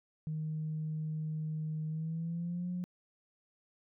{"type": "tone with pitch glide", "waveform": "sine", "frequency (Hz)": [155.7, 178.85], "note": ["D#3", "F3"], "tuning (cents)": [2, 41], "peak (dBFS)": -33, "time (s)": [0.27, 2.84], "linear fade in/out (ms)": 0, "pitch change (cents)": 239, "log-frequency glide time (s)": [1.88, 2.69], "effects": ["tanh soft clip ceiling -29 dBFS"]}